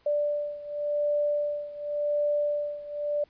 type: beating tone pair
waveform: sine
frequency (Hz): 587.3 / 588.2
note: D5 / D5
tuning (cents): 0 / +3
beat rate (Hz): 0.9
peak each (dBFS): -27 / -30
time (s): 0.06-3.24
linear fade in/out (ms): 5
effects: pink hiss -64 dBFS RMS until 3.29 s + resampled to 11025 Hz